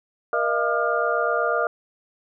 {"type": "tone cluster", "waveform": "sine", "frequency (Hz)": [472.8, 614, 682, 1202, 1410], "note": ["A#4", "D#5", "F5", "D6", "F6"], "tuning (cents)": [24, -23, -41, 40, 16], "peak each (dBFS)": -26, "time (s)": [0.33, 1.67], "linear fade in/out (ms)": 2, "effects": []}